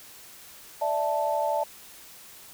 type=chord; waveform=sine; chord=D suspended second; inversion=none; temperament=equal; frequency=587.3 / 659.3 / 880 Hz; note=D5 / E5 / A5; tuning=0 / 0 / 0 cents; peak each=-28 / -29 / -27 dBFS; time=0.81-1.64 s; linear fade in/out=10 ms; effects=white hiss -48 dBFS RMS until 2.53 s